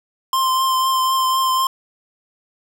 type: tone with vibrato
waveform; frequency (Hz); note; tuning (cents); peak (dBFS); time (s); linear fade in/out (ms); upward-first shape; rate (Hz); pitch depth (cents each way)
square; 1046.5; C6; 0; -16; 0.33-1.67; 2; triangle; 4; 19
effects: none